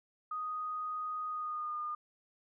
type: tone with pitch glide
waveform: sine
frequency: 1244.5 to 1216.1 Hz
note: D#6 to D#6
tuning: 0 to -40 cents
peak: -35 dBFS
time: 0.31-1.95 s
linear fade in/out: 5 ms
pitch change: -40 cents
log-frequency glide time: 1.28-1.77 s
effects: none